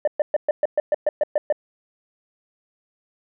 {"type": "tone bursts", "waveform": "sine", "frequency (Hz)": 598, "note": "D5", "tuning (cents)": 31, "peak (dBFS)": -13, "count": 11, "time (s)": [0.05, 1.525], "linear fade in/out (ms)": 2, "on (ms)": 25, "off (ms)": 120, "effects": ["tanh soft clip ceiling -13 dBFS"]}